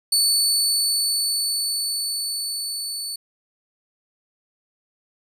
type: tone with level ramp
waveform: 25% pulse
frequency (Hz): 4475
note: C#8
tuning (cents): +16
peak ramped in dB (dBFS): -11 to -23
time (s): 0.12-3.16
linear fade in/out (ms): 5
effects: none